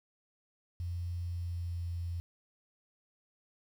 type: tone with pitch glide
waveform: sine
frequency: 87.31 to 86.11 Hz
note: F2 to F2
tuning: 0 to -24 cents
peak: -34 dBFS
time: 0.8-2.2 s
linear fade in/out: 0 ms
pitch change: -24 cents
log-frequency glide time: 1.21-1.86 s
effects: 10-bit